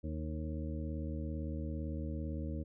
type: harmonic tone with a mistuned harmonic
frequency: 77.78 Hz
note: D#2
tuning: in tune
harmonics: 1 / 2 / 3 / 4 / 6 / 7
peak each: -38 / -44 / -44 / -45 / -52 / -50 dBFS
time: 0.03-2.64 s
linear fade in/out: 20 ms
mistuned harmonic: 6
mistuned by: -29 cents
effects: none